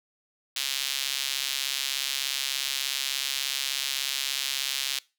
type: tone with high-pass filter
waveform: sawtooth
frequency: 136.6 Hz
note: C#3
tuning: 25 cents flat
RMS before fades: -30 dBFS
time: 0.56-4.99 s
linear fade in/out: 5 ms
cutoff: 3400 Hz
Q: 1.6
effects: noise-tail reverb RT60 0.3 s tail -23 dB re dry